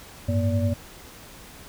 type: tone cluster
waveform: sine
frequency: 96.5 / 107.2 / 238.8 / 575 Hz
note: G2 / A2 / A#3 / D5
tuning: -27 / -45 / +42 / -37 cents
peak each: -22 / -29 / -27 / -30 dBFS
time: 0.28-0.74 s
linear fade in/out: 10 ms
effects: pink hiss -45 dBFS RMS until 1.68 s